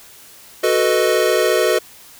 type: chord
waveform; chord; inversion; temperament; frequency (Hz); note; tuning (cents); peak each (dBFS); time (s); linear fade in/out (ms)
square; B dominant seventh; second; equal; 370 / 440 / 493.9 / 622.3; F#4 / A4 / B4 / D#5; 0 / 0 / 0 / 0; -20; 0.63-1.79; 10
effects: white hiss -43 dBFS RMS until 2.19 s